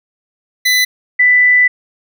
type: tone pair in turn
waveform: 25% pulse / sine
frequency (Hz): 2000 / 1987.3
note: B6 / B6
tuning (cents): +21 / +10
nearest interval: unison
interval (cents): 11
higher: first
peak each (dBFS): -6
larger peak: neither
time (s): 0.65-0.85 / 1.19-1.68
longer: second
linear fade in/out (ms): 10
effects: none